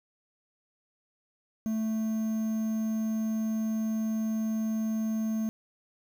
triangle tone with quantisation, 220 Hz, A3, in tune, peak -25 dBFS, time 1.66-5.49 s, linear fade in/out 0 ms, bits 8, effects none

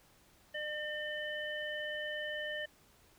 harmonic tone, 603 Hz, D5, 46 cents sharp, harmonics 1 / 3 / 5, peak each -41 / -39 / -44 dBFS, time 0.54-2.66 s, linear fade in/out 10 ms, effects pink hiss -65 dBFS RMS until 3.18 s

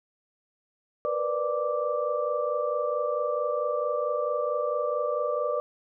sine tone cluster, 476.5 / 501 / 592 / 1171 Hz, A#4 / B4 / D5 / D6, +38 / +25 / +14 / -5 cents, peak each -33 / -31 / -28 / -32 dBFS, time 1.05-5.6 s, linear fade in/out 0 ms, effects none

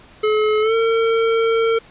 square tone with pitch glide, 428.6 to 454.1 Hz, A4 to A#4, -45 to -45 cents, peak -15 dBFS, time 0.23-1.79 s, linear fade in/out 10 ms, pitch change +100 cents, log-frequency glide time 0.61-0.74 s, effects pink hiss -46 dBFS RMS until 1.9 s + resampled to 8000 Hz

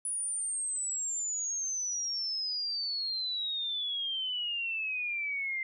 sine exponential sweep, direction down, 9880 to 2078 Hz, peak -31 dBFS, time 0.05-5.63 s, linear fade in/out 2 ms, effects none

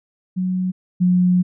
sine tone pair in turn, 184.2 / 180.41 Hz, F#3 / F#3, -7 / -43 cents, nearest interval unison, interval 36 cents, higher first, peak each -18 / -12 dBFS, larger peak second, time 0.36-0.72 / 1-1.43 s, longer second, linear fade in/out 20 ms, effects none

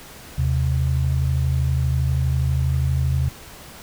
sine tone pair together, 78.37 / 130.81 Hz, D#2 / C3, +13 / 0 cents, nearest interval major sixth, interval 887 cents, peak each -20 dBFS, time 0.38-3.29 s, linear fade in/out 5 ms, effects pink hiss -41 dBFS RMS until 3.82 s

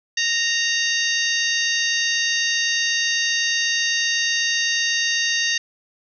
harmonic tone with a mistuned harmonic, 928 Hz, A#5, 8 cents flat, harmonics 2 / 3 / 4 / 5 / 6 / 7, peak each -23 / -25 / -26 / -27 / -28 / -28 dBFS, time 0.17-5.58 s, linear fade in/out 5 ms, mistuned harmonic 7, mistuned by -70 cents, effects none

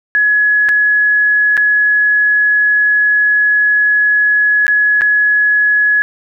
sine tone with dropouts, 1689 Hz, G#6, 29 cents sharp, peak -8 dBFS, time 0.15-6.02 s, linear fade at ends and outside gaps 0 ms, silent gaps 0.687-0.691 / 1.569-1.576 / 4.667-4.68 / 5.01-5.018 s, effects none

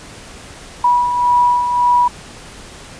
sine beating tone pair, 973 / 974.8 Hz, B5 / B5, -26 / -23 cents, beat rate 1.8 Hz, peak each -20 / -11 dBFS, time 0.84-2.08 s, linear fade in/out 5 ms, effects pink hiss -36 dBFS RMS until 2.99 s + resampled to 22050 Hz

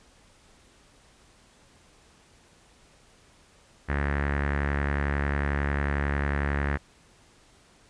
sawtooth tone with low-pass filter, 71.1 Hz, C#2, 45 cents sharp, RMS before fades -27 dBFS, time 3.88-6.78 s, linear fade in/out 20 ms, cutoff 1800 Hz, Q 4.5, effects pink hiss -58 dBFS RMS until 7.89 s + resampled to 22050 Hz

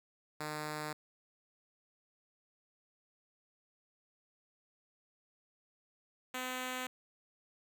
5% pulse tone pair in turn, 152 / 254.7 Hz, D#3 / C4, -40 / -46 cents, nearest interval major sixth, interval 894 cents, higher second, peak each -27 / -26 dBFS, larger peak second, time 0.4-0.93 / 6.34-6.87 s, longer neither, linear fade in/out 5 ms, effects none

